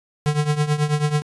square tone with tremolo, 149.2 Hz, D3, 28 cents sharp, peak -15 dBFS, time 0.26-1.22 s, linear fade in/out 0 ms, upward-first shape triangle, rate 9.2 Hz, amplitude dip 85%, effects resampled to 24000 Hz

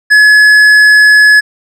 sine tone with tanh clipping, 1700 Hz, G#6, 40 cents sharp, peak -3 dBFS, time 0.1-1.41 s, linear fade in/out 20 ms, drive 9 dB, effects none

